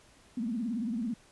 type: tone with vibrato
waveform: sine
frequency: 230 Hz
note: A#3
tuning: 23 cents flat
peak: -30 dBFS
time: 0.37-1.14 s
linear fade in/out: 5 ms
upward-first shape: triangle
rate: 18 Hz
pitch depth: 210 cents each way
effects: pink hiss -60 dBFS RMS until 1.31 s + resampled to 24000 Hz